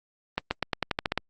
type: accelerating click train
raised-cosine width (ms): 0.3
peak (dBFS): -9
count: 10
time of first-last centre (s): 0.38-1.176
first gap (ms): 130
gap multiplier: 0.9
effects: Opus 32 kbps